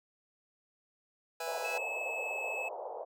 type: chord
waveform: sawtooth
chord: E major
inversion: second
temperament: just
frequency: 494.4 / 659.3 / 824.1 Hz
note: B4 / E5 / G#5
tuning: +2 / 0 / -14 cents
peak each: -37 dBFS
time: 1.4-1.78 s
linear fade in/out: 5 ms
type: band-pass noise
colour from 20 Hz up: pink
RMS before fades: -41 dBFS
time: 1.46-3.05 s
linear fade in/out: 20 ms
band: 470 to 900 Hz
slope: 48 dB/octave
type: tone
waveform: triangle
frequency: 2591 Hz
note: E7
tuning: 30 cents flat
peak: -34 dBFS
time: 1.64-2.69 s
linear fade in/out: 10 ms
effects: none